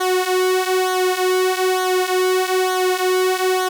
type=tone with flanger; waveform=sawtooth; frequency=370 Hz; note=F#4; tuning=in tune; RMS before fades=-18 dBFS; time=0-3.69 s; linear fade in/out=10 ms; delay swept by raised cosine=0.39 to 4.29 ms; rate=1.1 Hz; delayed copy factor=-0.75; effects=none